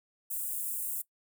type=high-pass noise; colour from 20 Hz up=white; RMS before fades=-35 dBFS; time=0.3-1.02 s; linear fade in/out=10 ms; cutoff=8000 Hz; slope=48 dB/octave; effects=noise-tail reverb RT60 0.1 s tail -20 dB re dry